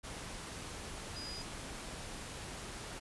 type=tone in noise; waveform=sine; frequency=4925 Hz; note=D#8; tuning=19 cents flat; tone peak=-44 dBFS; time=1.15-1.43 s; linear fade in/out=20 ms; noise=pink; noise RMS=-45 dBFS; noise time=0.03-3 s; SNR=-2 dB; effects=resampled to 24000 Hz